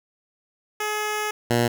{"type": "tone pair in turn", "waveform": "10% pulse", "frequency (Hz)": [423.6, 118.87], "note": ["G#4", "A#2"], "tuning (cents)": [34, 34], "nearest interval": "octave + minor seventh", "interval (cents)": 2200, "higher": "first", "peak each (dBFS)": [-16, -10], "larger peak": "second", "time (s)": [[0.8, 1.31], [1.5, 1.68]], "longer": "first", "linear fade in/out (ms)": 5, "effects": []}